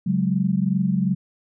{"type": "chord", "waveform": "sine", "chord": "C# suspended fourth", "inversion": "none", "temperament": "equal", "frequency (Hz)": [138.59, 185, 207.7], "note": ["C#3", "F#3", "G#3"], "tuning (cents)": [0, 0, 0], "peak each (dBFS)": [-26, -20, -24], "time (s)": [0.06, 1.15], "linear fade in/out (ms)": 10, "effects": []}